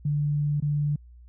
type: tone with dropouts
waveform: sine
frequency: 146.83 Hz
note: D3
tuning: in tune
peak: -22 dBFS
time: 0.05-0.96 s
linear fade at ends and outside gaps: 5 ms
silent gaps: 0.602-0.623 s
effects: added 60 Hz sine -46 dBFS peak until 1.28 s